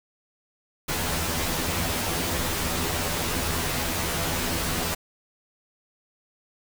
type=noise with comb filter; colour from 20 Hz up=pink; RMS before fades=-27 dBFS; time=0.88-4.95 s; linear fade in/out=10 ms; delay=12 ms; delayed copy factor=+0.9; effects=none